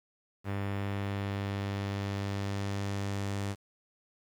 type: tone with low-pass filter sweep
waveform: sawtooth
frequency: 99.6 Hz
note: G2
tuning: 28 cents sharp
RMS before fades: -34 dBFS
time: 0.44-3.56 s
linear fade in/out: 50 ms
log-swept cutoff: 2300 to 9300 Hz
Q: 1.1
effects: 9-bit